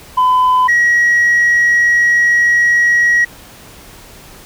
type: tone pair in turn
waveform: sine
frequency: 1010 / 1906.6 Hz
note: B5 / A#6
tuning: +39 / +39 cents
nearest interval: major seventh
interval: 1100 cents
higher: second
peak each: -6 dBFS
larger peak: neither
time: 0.17-0.68 / 0.68-3.25 s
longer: second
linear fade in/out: 10 ms
effects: tanh soft clip ceiling -6 dBFS + pink hiss -38 dBFS RMS until 4.45 s